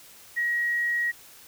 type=tone; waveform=sine; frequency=1900 Hz; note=A#6; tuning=33 cents sharp; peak=-23 dBFS; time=0.36-1.12 s; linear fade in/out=20 ms; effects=white hiss -50 dBFS RMS until 1.47 s